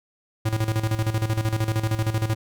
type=tone with tremolo; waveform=square; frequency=110 Hz; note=A2; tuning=in tune; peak=-20 dBFS; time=0.45-2.35 s; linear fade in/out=10 ms; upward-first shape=square; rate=13 Hz; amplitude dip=70%; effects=none

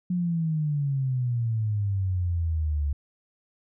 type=exponential sweep; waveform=sine; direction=down; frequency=181.7 to 70.6 Hz; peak=-23 dBFS; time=0.1-2.93 s; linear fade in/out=5 ms; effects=none

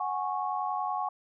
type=chord; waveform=sine; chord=F# suspended second; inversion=none; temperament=equal with one note detuned; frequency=740 / 830.6 / 1101.7 Hz; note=F#5 / G#5 / C#6; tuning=0 / 0 / -11 cents; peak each=-33 dBFS; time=0-1.09 s; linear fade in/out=5 ms; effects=none

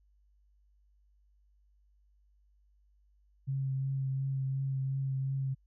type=tone with vibrato; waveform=sine; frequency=134.6 Hz; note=C3; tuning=49 cents sharp; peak=-30 dBFS; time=3.47-5.55 s; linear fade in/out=20 ms; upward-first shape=triangle; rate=2.8 Hz; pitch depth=20 cents each way; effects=added 50 Hz sine -64 dBFS peak until 5.66 s

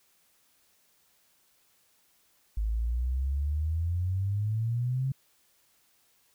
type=exponential sweep; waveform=sine; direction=up; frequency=51.91 to 135.9 Hz; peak=-26 dBFS; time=2.57-5.12 s; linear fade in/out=5 ms; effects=white hiss -67 dBFS RMS until 6.34 s

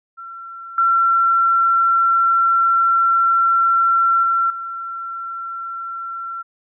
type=tone with level steps; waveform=sine; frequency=1357 Hz; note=E6; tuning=50 cents sharp; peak=-31 / -12 / -14 / -25 dBFS; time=0.17-6.43 s; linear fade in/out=20 ms; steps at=0.78 / 4.23 / 4.5 s; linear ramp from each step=2 ms; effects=none

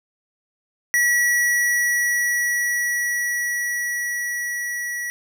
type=tone with level ramp; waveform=square; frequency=1933 Hz; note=B6; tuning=38 cents flat; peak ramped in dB=-16 to -26 dBFS; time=0.94-5.1 s; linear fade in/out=0 ms; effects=none

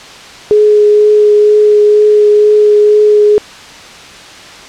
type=tone with vibrato; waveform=sine; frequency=420 Hz; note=G#4; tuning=19 cents sharp; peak=-3 dBFS; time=0.51-3.38 s; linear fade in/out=0 ms; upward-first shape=triangle; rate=2.1 Hz; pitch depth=12 cents each way; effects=white hiss -31 dBFS RMS until 4.68 s + low-pass 5000 Hz 12 dB/octave

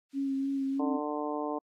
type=noise; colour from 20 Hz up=violet; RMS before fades=-44 dBFS; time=0.09-0.82 s; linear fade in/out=50 ms
type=tone with vibrato; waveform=sine; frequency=272.7 Hz; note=C#4; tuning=28 cents flat; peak=-28 dBFS; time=0.13-1 s; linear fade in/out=50 ms; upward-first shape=sine; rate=3.3 Hz; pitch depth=20 cents each way
type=harmonic tone; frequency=149 Hz; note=D3; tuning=25 cents sharp; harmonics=2 / 3 / 4 / 5 / 6 / 7; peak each=-35 / -37 / -38 / -39 / -40 / -40 dBFS; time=0.79-1.59 s; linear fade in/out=10 ms
effects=low-pass 3000 Hz 12 dB/octave + AAC 48 kbps

